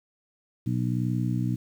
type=harmonic tone; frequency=61.3 Hz; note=B1; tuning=12 cents flat; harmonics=2 / 3 / 4 / 5; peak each=-26 / -30 / -32 / -34 dBFS; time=0.66-1.56 s; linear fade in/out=10 ms; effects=9-bit